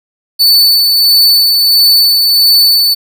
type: tone with tremolo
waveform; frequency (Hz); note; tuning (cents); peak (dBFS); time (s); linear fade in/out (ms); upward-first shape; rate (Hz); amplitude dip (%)
45% pulse; 4492; C#8; +22; -3; 0.39-2.95; 20; sine; 1.5; 30
effects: none